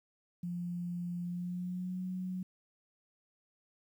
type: tone with pitch glide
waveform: sine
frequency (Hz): 175 to 184.23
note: F3 to F#3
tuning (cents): +4 to -7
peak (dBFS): -35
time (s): 0.43-2.43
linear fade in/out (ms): 5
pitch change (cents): +89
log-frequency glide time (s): 1.24-2.03
effects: 11-bit